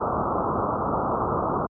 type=low-pass noise; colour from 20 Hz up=white; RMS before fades=-25 dBFS; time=0-1.67 s; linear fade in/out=20 ms; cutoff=1300 Hz; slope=96 dB/octave; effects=high-pass 60 Hz 12 dB/octave